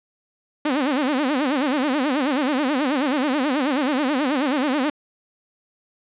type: tone with vibrato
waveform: sawtooth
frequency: 277.2 Hz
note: C#4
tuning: in tune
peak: -15 dBFS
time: 0.65-4.9 s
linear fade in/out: 5 ms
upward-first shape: sine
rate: 9.3 Hz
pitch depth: 190 cents each way
effects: resampled to 8000 Hz + 9-bit